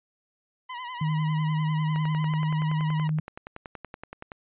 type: tone with vibrato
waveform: sawtooth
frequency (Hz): 987.8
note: B5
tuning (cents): 0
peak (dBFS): -30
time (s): 0.69-3.08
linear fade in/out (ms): 10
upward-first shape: sine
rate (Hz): 10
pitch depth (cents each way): 74
type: tone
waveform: sine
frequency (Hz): 155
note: D#3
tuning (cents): -6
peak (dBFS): -23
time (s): 1.01-3.2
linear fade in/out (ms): 5
type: click train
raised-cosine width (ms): 0.5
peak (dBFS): -23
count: 26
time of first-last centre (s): 1.96-4.318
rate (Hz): 10.6
effects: resampled to 8000 Hz